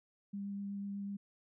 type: tone with vibrato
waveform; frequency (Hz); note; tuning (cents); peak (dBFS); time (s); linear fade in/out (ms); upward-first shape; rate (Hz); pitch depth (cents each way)
sine; 200; G3; +35; -38; 0.33-1.17; 10; sine; 8.1; 9
effects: none